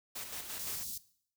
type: noise with tremolo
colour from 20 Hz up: white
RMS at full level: -41 dBFS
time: 0.15-0.84 s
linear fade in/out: 10 ms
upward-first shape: square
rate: 5.8 Hz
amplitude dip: 45%
type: band-stop noise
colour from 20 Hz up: white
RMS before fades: -41 dBFS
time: 0.59-0.98 s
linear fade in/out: 5 ms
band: 220 to 4300 Hz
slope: 24 dB/octave
effects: noise-tail reverb RT60 0.6 s tail -18 dB re dry